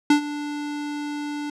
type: tone with ADSR envelope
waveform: square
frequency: 293.7 Hz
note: D4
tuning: in tune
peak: -12 dBFS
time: 0.1-1.5 s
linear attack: 4 ms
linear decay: 100 ms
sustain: -16 dB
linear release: 4 ms
effects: low-pass 7000 Hz 12 dB/octave